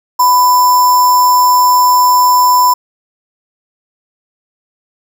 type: tone with sample-and-hold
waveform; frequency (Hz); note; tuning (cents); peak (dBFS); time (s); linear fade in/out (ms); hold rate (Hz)
sine; 994; B5; +11; -5; 0.19-2.74; 10; 6300
effects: none